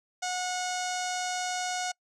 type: tone with low-pass filter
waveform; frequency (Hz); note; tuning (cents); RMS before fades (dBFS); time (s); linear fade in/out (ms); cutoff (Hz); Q
sawtooth; 729; F#5; -26; -32; 0.22-1.92; 10; 6700; 3.4
effects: noise-tail reverb RT60 0.1 s tail -26 dB re dry